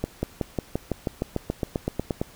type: accelerating click train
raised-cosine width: 2 ms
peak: -11 dBFS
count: 16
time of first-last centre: 0.04-2.215 s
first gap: 190 ms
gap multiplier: 0.96
effects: pink hiss -50 dBFS RMS until 2.35 s